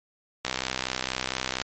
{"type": "click train", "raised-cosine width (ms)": 0.2, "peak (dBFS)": -9, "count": 76, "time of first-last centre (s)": [0.45, 1.616], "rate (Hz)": 64.3, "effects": ["MP3 32 kbps"]}